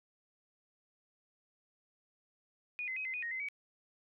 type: tone with pitch steps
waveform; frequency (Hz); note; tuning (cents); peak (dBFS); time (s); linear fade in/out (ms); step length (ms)
sine; 2459 / 2051 / 2531 / 2059 / 2475 / 1870 / 2058 / 2270; D#7 / C7 / D#7 / C7 / D#7 / A#6 / C7 / C#7; -21 / -35 / +29 / -28 / -10 / +5 / -29 / +41; -36; 2.79-3.486; 0; 87
effects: none